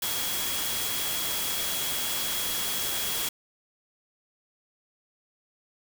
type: tone in noise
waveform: sine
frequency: 3322 Hz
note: G#7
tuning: in tune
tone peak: -35 dBFS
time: 0.02-3.29 s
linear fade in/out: 5 ms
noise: white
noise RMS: -30 dBFS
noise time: 0.02-3.29 s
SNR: -8 dB
effects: none